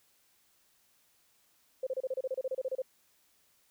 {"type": "tone bursts", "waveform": "sine", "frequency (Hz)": 521, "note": "C5", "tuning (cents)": -7, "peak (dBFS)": -30, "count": 15, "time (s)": [1.83, 2.82], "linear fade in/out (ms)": 5, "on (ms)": 38, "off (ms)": 30, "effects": ["white hiss -69 dBFS RMS until 3.7 s"]}